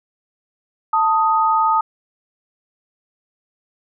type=tone pair together; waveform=sine; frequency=887 / 1249.6 Hz; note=A5 / D#6; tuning=+14 / +7 cents; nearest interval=tritone; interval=593 cents; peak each=-16 dBFS; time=0.93-1.81 s; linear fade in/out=5 ms; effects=none